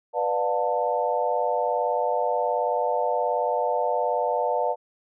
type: chord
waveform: sine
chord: B half-diminished seventh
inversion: none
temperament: just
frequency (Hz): 493.9 / 592.7 / 711.2 / 889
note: B4 / D5 / F5 / A5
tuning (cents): 0 / +16 / +31 / +18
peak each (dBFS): -27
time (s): 0.13-4.76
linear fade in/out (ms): 50
effects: none